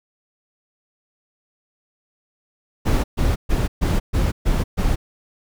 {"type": "noise bursts", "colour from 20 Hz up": "brown", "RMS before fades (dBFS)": -18, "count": 7, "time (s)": [2.85, 4.96], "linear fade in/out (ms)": 20, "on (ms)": 190, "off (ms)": 130, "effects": []}